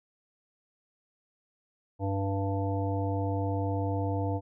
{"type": "harmonic tone", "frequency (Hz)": 98, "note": "G2", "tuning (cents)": 0, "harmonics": [1, 3, 5, 7, 9], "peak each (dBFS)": [-29, -34, -36, -37, -39], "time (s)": [1.99, 4.41], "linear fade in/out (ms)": 50, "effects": []}